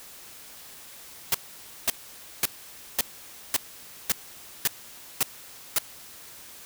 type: noise bursts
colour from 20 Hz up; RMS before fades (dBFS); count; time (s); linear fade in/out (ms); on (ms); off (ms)
white; -22; 9; 1.32-5.785; 2; 25; 530
effects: white hiss -46 dBFS RMS until 6.65 s